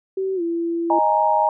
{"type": "tone with pitch glide", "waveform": "sine", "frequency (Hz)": [382.5, 336.9], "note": ["G4", "E4"], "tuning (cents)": [-42, 38], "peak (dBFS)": -20, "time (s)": [0.17, 0.99], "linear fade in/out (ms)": 5, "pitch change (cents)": -220, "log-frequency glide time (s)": [0.35, 0.42]}
{"type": "chord", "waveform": "sine", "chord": "D# suspended fourth", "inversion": "none", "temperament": "just", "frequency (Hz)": [622.3, 829.7, 933.4], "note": ["D#5", "G#5", "A#5"], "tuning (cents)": [0, -2, 2], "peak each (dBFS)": [-21, -19, -18], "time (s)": [0.9, 1.49], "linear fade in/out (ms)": 2}
{"effects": []}